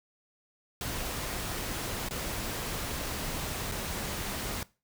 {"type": "noise with dropouts", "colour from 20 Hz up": "pink", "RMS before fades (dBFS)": -35, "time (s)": [0.81, 4.63], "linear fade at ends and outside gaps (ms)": 1, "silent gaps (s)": [[2.087, 2.109], [3.715, 3.72]], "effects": ["noise-tail reverb RT60 0.3 s tail -20 dB re dry"]}